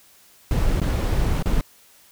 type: noise with dropouts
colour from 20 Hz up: brown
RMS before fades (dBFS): -20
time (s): 0.51-1.61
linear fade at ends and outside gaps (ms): 1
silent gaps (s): 0.801-0.816 / 1.425-1.458
effects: white hiss -53 dBFS RMS until 2.11 s